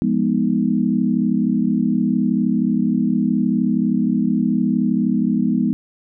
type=chord; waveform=sine; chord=F half-diminished seventh; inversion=none; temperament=equal; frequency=174.61 / 207.7 / 246.9 / 311.1 Hz; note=F3 / Ab3 / Cb4 / Eb4; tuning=0 / 0 / 0 / 0 cents; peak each=-23 / -19 / -19 / -24 dBFS; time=0.02-5.73 s; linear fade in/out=0 ms; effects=none